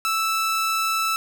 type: tone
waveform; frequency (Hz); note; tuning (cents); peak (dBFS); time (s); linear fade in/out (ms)
sawtooth; 1318; E6; -1; -17; 0.05-1.16; 0
effects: none